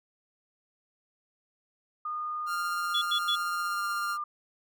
sine tone with pitch glide, 1223 to 1199.2 Hz, D#6 to D6, -30 to +36 cents, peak -31 dBFS, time 2.05-4.24 s, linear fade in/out 5 ms, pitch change -34 cents, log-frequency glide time 3.61-3.84 s
45% pulse tone with tremolo, 1396.9 Hz, F6, in tune, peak -31 dBFS, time 2.46-4.18 s, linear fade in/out 50 ms, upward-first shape triangle, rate 16 Hz, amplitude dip 25%
sine tone bursts, 3400 Hz, G#7, 40 cents sharp, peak -25 dBFS, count 3, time 2.94-3.357 s, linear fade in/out 10 ms, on 79 ms, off 90 ms
effects none

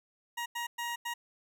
20% pulse tone bursts at uneven times, 947 Hz, A#5, 27 cents sharp, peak -29 dBFS, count 4, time 0.37-0.46 / 0.55-0.67 / 0.78-0.96 / 1.05-1.14 s, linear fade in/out 10 ms, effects none

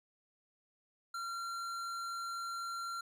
sine tone with hard clipping, 1372 Hz, F6, 31 cents flat, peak -40 dBFS, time 1.14-3.01 s, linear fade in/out 5 ms, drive 14 dB, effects none

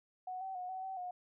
sine tone with pitch steps, 739 / 765 / 727 / 753 / 764 / 722 Hz, F#5 / G5 / F#5 / F#5 / G5 / F#5, -2 / -42 / -31 / +30 / -45 / -43 cents, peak -39 dBFS, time 0.27-1.11 s, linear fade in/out 5 ms, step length 140 ms, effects none

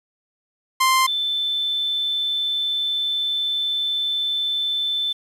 sawtooth / sine tone pair in turn, 1046.5 / 3528 Hz, C6 / A7, 0 / +4 cents, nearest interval octave + major sixth, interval 2104 cents, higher second, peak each -11 / -20 dBFS, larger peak first, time 0.8-1.07 / 1.07-5.13 s, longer second, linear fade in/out 10 ms, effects resampled to 32000 Hz + 8-bit

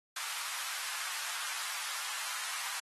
pink high-pass noise, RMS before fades -39 dBFS, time 0.16-2.8 s, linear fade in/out 5 ms, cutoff 1000 Hz, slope 24 dB/octave, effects AAC 32 kbps

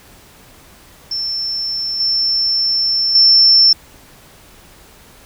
sine tone with level steps, 5370 Hz, E8, 31 cents sharp, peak -18 / -13 / -6 dBFS, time 1.11-3.73 s, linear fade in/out 5 ms, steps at 2 / 3.15 s, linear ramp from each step 2 ms, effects pink hiss -44 dBFS RMS until 5.25 s

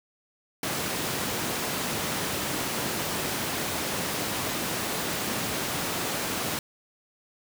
pink high-pass noise, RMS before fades -30 dBFS, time 0.63-6.59 s, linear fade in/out 2 ms, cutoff 140 Hz, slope 12 dB/octave, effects none

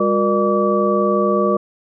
sine tone cluster, 202 / 362.3 / 473.3 / 598 / 1151 Hz, G#3 / F#4 / A#4 / D5 / D6, -48 / -36 / +26 / +31 / -35 cents, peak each -20 dBFS, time 0-1.57 s, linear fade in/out 5 ms, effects none

